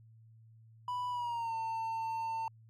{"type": "tone with pitch glide", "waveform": "triangle", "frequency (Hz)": [987.8, 900.6], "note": ["B5", "A5"], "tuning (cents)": [0, 40], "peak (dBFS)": -32, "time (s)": [0.88, 2.48], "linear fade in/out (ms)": 2, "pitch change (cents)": -160, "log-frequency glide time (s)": [1.1, 1.55], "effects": ["added 112 Hz sine -56 dBFS peak until 2.69 s"]}